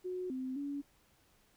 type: tone with pitch steps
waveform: sine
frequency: 365.6 / 259.1 / 283.8 Hz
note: F#4 / C4 / C#4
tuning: -21 / -17 / +41 cents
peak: -36 dBFS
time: 0.04-0.82 s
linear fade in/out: 20 ms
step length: 260 ms
effects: pink hiss -69 dBFS RMS until 1.56 s